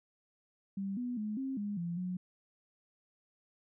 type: tone with pitch steps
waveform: sine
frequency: 195.9 / 245.8 / 212.3 / 266.9 / 205.2 / 171.5 / 181.7 Hz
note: G3 / B3 / G#3 / C4 / G#3 / F3 / F#3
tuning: -1 / -8 / +38 / +35 / -21 / -31 / -31 cents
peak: -34 dBFS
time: 0.77-2.17 s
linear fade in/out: 5 ms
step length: 200 ms
effects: none